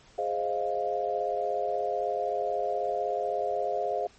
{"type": "chord", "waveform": "sine", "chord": "F minor seventh", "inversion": "first", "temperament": "equal", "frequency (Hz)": [415.3, 523.3, 622.3, 698.5], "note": ["Ab4", "C5", "Eb5", "F5"], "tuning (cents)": [0, 0, 0, 0], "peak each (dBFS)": [-33, -33, -33, -30], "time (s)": [0.18, 4.07], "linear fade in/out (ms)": 5, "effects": ["pink hiss -57 dBFS RMS until 4.18 s", "MP3 32 kbps"]}